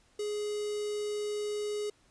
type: tone with notch filter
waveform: square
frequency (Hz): 417.3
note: G#4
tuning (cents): +8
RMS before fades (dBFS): -34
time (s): 0.19-1.9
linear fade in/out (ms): 5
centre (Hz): 1500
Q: 0.61
effects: pink hiss -66 dBFS RMS until 2.1 s + resampled to 22050 Hz